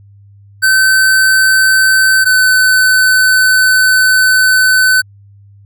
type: tone pair in turn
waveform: square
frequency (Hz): 1535 / 1514.7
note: G6 / F#6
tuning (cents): -37 / +40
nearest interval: unison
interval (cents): 23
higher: first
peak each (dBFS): -7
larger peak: neither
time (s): 0.62-2.25 / 2.25-5.02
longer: second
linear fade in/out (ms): 20
effects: added 100 Hz sine -38 dBFS peak until 5.65 s